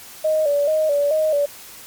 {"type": "tone with vibrato", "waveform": "sine", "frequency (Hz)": 599, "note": "D5", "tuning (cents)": 34, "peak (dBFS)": -15, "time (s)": [0.24, 1.46], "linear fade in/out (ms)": 10, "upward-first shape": "square", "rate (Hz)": 2.3, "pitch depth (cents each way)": 71, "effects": ["white hiss -40 dBFS RMS until 1.86 s", "MP3 96 kbps"]}